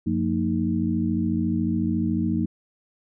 sine tone cluster, 93.8 / 177.7 / 231.7 / 311.7 Hz, F#2 / F3 / A#3 / D#4, +24 / +30 / -10 / +3 cents, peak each -29 / -26 / -25 / -27 dBFS, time 0.06-2.46 s, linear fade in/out 10 ms, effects none

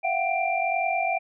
sine tone cluster, 674 / 723 / 765 / 2369 Hz, E5 / F#5 / G5 / D7, +38 / -40 / -42 / +14 cents, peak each -28 dBFS, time 0.03-1.19 s, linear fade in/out 20 ms, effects none

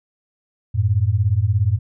sine beating tone pair, 92.5 / 109.5 Hz, F#2 / A2, 0 / -8 cents, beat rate 17 Hz, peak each -18 / -17 dBFS, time 0.74-1.79 s, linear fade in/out 20 ms, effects none

